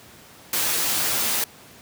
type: noise with comb filter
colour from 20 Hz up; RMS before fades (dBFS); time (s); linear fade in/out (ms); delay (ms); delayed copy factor
white; -23; 0.53-1.44; 2; 13; +0.55
effects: pink hiss -47 dBFS RMS until 1.81 s + high-pass 100 Hz 12 dB/octave